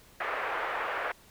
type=band-pass noise; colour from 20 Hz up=white; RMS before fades=-33 dBFS; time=0.2-1.12 s; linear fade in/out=5 ms; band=450 to 1900 Hz; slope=24 dB/octave; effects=pink hiss -57 dBFS RMS until 1.3 s